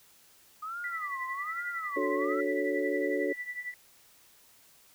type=tone with vibrato; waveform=sine; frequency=1218 Hz; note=D#6; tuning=37 cents flat; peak=-35 dBFS; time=0.62-2.41 s; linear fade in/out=10 ms; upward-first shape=sine; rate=1.2 Hz; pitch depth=270 cents each way
type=tone with tremolo; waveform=sine; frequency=1971 Hz; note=B6; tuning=4 cents flat; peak=-32 dBFS; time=0.84-3.74 s; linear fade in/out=2 ms; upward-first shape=triangle; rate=11 Hz; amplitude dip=85%
type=chord; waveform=sine; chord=D major seventh; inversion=none; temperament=equal; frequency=293.7 / 370 / 440 / 554.4 Hz; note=D4 / F#4 / A4 / C#5; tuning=0 / 0 / 0 / 0 cents; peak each=-33 dBFS; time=1.96-3.33 s; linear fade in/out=10 ms
effects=white hiss -60 dBFS RMS until 4.94 s